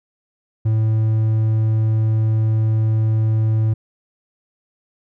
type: tone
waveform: triangle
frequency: 110 Hz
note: A2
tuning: in tune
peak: -12 dBFS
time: 0.65-3.74 s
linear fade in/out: 10 ms
effects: none